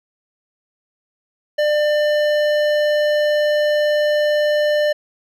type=tone with hard clipping; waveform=triangle; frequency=597 Hz; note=D5; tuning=28 cents sharp; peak=-16 dBFS; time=1.58-4.93 s; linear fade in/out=10 ms; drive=17 dB; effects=none